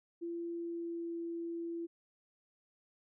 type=tone with pitch glide; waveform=sine; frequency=340 to 336.9 Hz; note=F4 to E4; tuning=-46 to +38 cents; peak=-37 dBFS; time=0.21-1.87 s; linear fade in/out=20 ms; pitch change=-16 cents; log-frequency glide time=0.52-1.14 s; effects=none